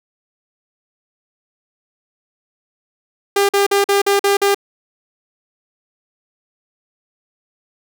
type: tone bursts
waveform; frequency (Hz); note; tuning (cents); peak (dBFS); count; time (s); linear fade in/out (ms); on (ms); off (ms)
sawtooth; 400.2; G4; +36; -8; 7; 3.36-4.546; 5; 130; 46
effects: none